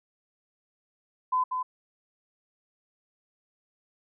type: tone with echo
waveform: sine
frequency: 1015 Hz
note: B5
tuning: 47 cents sharp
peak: -22 dBFS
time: 1.32-1.44 s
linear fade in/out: 10 ms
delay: 190 ms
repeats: 1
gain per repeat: -5 dB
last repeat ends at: 1.63 s
effects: none